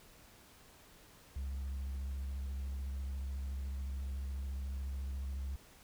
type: tone with vibrato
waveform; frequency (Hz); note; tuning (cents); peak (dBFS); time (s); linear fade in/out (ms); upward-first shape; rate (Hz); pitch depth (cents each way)
sine; 67.5; C#2; -45; -34; 1.36-5.56; 5; sine; 14; 34
effects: tanh soft clip ceiling -36 dBFS + pink hiss -60 dBFS RMS until 5.83 s